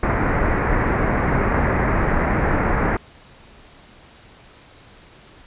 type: low-pass noise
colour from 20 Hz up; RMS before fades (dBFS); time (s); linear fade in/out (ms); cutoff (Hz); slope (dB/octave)
pink; -19; 0.03-2.97; 2; 2100; 48
effects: pink hiss -47 dBFS RMS until 5.46 s + resampled to 8000 Hz